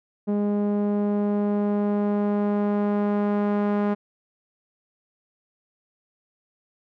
sawtooth tone with low-pass filter sweep, 205.5 Hz, G#3, 18 cents flat, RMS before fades -23 dBFS, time 0.27-3.95 s, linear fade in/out 20 ms, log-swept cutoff 530 to 1200 Hz, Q 0.8, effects none

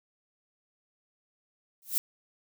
violet noise with exponential growth, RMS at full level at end -22 dBFS, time 1.82-1.98 s, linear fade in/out 0 ms, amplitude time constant 33 ms, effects none

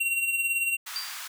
square tone with tremolo, 2744 Hz, F7, 31 cents flat, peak -23 dBFS, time 0-0.77 s, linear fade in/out 10 ms, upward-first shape sine, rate 18 Hz, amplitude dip 50%
pink high-pass noise, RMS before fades -38 dBFS, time 0.86-1.28 s, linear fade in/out 10 ms, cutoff 1100 Hz, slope 24 dB/octave
sine tone with exponential decay, 4714 Hz, D8, 6 cents sharp, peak -27 dBFS, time 0.96-1.27 s, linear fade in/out 0 ms, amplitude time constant 67 ms
effects none

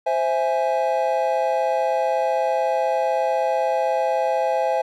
triangle chord, C augmented, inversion none, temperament equal, 523.3 / 659.3 / 830.6 Hz, C5 / E5 / G#5, 0 / 0 / 0 cents, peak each -21 dBFS, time 0.06-4.82 s, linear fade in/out 10 ms, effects none

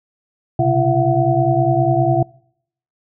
sine tone cluster, 126.6 / 136.5 / 339.5 / 671 / 736 Hz, B2 / C#3 / F4 / E5 / F#5, +43 / -26 / -49 / +31 / -9 cents, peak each -19 dBFS, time 0.59-2.23 s, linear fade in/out 5 ms, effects noise-tail reverb RT60 0.7 s tail -26 dB re dry

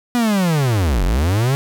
45% pulse linear two-way sweep, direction down then up, 246.9 to 40.82 to 141.3 Hz, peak -14 dBFS, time 0.15-1.55 s, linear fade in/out 0 ms, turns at 1.04 s, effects none

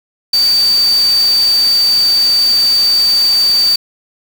sine tone in noise, 4612 Hz, D8, 32 cents flat, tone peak -8 dBFS, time 0.33-3.76 s, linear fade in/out 5 ms, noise white, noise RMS -24 dBFS, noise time 0.33-3.76 s, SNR +13 dB, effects none

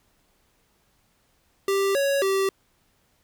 square tone with pitch steps, 392.9 / 556 / 387.9 Hz, G4 / C#5 / G4, +4 / +5 / -18 cents, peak -21 dBFS, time 1.68-2.49 s, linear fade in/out 2 ms, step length 270 ms, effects pink hiss -66 dBFS RMS until 3.23 s

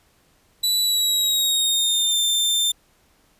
sawtooth tone with pitch glide, 3951 to 3581 Hz, B7 to A7, 0 to +30 cents, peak -15 dBFS, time 0.63-2.72 s, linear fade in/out 10 ms, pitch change -170 cents, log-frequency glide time 0.81-2.17 s, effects pink hiss -60 dBFS RMS until 3.39 s + resampled to 32000 Hz

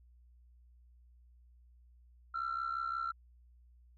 sine tone with amplitude modulation, 1353 Hz, E6, 45 cents sharp, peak -29 dBFS, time 2.34-3.12 s, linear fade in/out 10 ms, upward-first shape sine, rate 65.7 Hz, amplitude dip 80%, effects tanh soft clip ceiling -30 dBFS + added 60 Hz sine -59 dBFS peak until 3.97 s

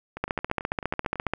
two click trains, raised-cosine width 0.5 ms, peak -10 / -20 dBFS, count 17 / 11, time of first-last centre 0.24-1.336 / 0.17-1.266 s, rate 14.6 / 9.12 Hz, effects none

